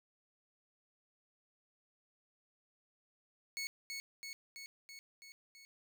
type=tone with echo; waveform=20% pulse; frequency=2206 Hz; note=C#7; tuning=9 cents flat; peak=-33 dBFS; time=3.57-3.67 s; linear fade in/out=0 ms; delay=330 ms; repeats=6; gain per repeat=-3 dB; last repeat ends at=5.65 s; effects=none